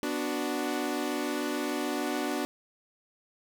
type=chord; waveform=sawtooth; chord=B minor; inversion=none; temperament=equal; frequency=246.9 / 293.7 / 370 Hz; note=B3 / D4 / F#4; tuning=0 / 0 / 0 cents; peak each=-31 / -28 / -31 dBFS; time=0.03-2.45 s; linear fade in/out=0 ms; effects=10-bit